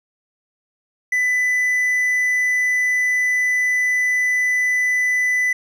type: tone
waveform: triangle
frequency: 1996 Hz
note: B6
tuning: 18 cents sharp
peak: -14 dBFS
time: 1.12-5.53 s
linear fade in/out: 5 ms
effects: none